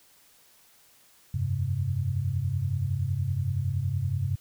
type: chord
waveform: sine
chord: F suspended second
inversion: none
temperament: equal with one note detuned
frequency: 87.31 / 98 / 132.95 Hz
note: F2 / G2 / C3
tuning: 0 / 0 / +28 cents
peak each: -33 / -28 / -29 dBFS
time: 1.34-4.36 s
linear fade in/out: 5 ms
effects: white hiss -59 dBFS RMS until 4.4 s